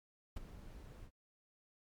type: noise with ADSR envelope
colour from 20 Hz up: brown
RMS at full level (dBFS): -38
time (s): 0.36-1.11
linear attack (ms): 10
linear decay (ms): 13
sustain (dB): -14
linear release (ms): 69
effects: MP3 96 kbps